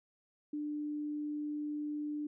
sine tone, 297.4 Hz, D4, 22 cents sharp, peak -35 dBFS, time 0.53-2.27 s, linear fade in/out 5 ms, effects none

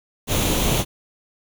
pink noise with comb filter, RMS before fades -20 dBFS, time 0.27-0.85 s, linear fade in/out 50 ms, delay 0.3 ms, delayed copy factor +0.5, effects none

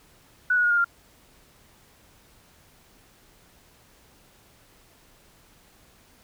sine tone with pitch steps, 1480 / 1457.9 / 1436.2 / 1414.8 / 1393.7 Hz, F#6 / F#6 / F6 / F6 / F6, 0 / -26 / +48 / +22 / -4 cents, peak -18 dBFS, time 0.5-0.845 s, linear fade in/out 5 ms, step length 69 ms, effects pink hiss -57 dBFS RMS until 6.23 s

